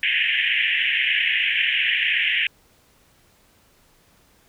white band-pass noise, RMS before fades -21 dBFS, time 0.03-2.47 s, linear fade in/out 2 ms, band 1700 to 3100 Hz, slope 96 dB/octave, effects pink hiss -58 dBFS RMS until 4.48 s

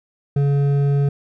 triangle tone with hard clipping, 141.4 Hz, C#3, 35 cents sharp, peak -16 dBFS, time 0.36-1.09 s, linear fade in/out 5 ms, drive 11 dB, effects none

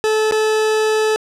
40% pulse tone with dropouts, 433.6 Hz, A4, 25 cents flat, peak -13 dBFS, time 0.04-1.16 s, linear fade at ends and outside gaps 0 ms, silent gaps 0.311-0.322 s, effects low-pass 9000 Hz 12 dB/octave

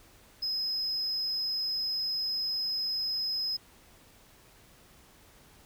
triangle tone, 5090 Hz, D#8, 39 cents sharp, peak -27 dBFS, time 0.42-3.57 s, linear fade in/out 10 ms, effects tanh soft clip ceiling -24 dBFS + pink hiss -58 dBFS RMS until 5.65 s

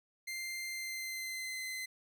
sawtooth tone with pitch glide, 2093 to 2051 Hz, C7 to C7, 0 to -35 cents, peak -35 dBFS, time 0.27-1.86 s, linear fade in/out 10 ms, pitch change -35 cents, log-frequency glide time 0.65-1.65 s, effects none

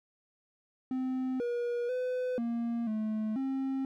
triangle tone with pitch steps, 258.4 / 479.5 / 504 / 233.9 / 216.5 / 267.4 Hz, C4 / A#4 / B4 / A#3 / A3 / C4, -21 / +49 / +35 / +6 / -28 / +38 cents, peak -28 dBFS, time 0.91-3.85 s, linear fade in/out 2 ms, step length 490 ms, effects none

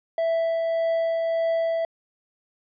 triangle tone with tremolo, 660 Hz, E5, 2 cents sharp, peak -18 dBFS, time 0.18-1.85 s, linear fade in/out 2 ms, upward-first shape triangle, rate 1.7 Hz, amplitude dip 25%, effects resampled to 11025 Hz

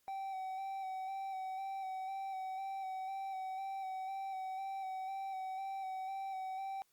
triangle tone with vibrato, 767 Hz, G5, 38 cents flat, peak -37 dBFS, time 0.08-6.82 s, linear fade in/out 0 ms, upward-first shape square, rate 2 Hz, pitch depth 21 cents each way, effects white hiss -75 dBFS RMS until 6.92 s + Opus 48 kbps

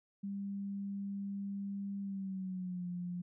sine tone with pitch glide, 198.9 to 177.2 Hz, G3 to F3, +25 to +25 cents, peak -37 dBFS, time 0.23-3.22 s, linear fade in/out 10 ms, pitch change -200 cents, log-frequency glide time 2.01-2.87 s, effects none

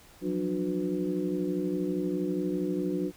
sine tone cluster, 172.2 / 184.6 / 297.1 / 361.9 / 498.6 Hz, F3 / F#3 / D4 / F#4 / B4, -24 / -4 / +20 / -38 / +16 cents, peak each -40 / -33 / -31 / -32 / -39 dBFS, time 0.21-3.12 s, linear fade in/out 50 ms, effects pink hiss -55 dBFS RMS until 3.16 s

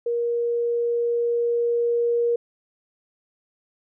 sine tone with level ramp, 472.6 Hz, A#4, 24 cents sharp, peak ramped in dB -21 to -18 dBFS, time 0.06-2.36 s, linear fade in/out 5 ms, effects none

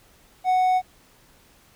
triangle tone, 740 Hz, F#5, in tune, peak -15 dBFS, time 0.44-0.82 s, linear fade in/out 50 ms, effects pink hiss -56 dBFS RMS until 1.75 s

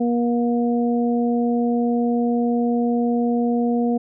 harmonic tone, 238.2 Hz, A#3, 38 cents sharp, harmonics 1 / 2 / 3, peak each -18 / -24 / -28 dBFS, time 0-3.98 s, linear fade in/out 10 ms, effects none

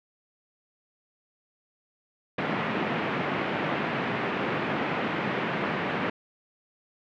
pink band-pass noise, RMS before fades -29 dBFS, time 2.38-6.1 s, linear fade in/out 5 ms, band 150 to 2600 Hz, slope 24 dB/octave, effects none

